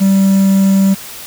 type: tone with quantisation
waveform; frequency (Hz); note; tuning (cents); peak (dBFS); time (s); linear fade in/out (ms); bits
triangle; 194.1; G3; -17; -5; 0-0.95; 20; 5
effects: white hiss -30 dBFS RMS until 1.26 s